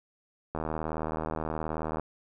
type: click train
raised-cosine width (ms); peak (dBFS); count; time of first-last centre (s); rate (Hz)
1; -18; 115; 0.55-1.997; 78.8
effects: none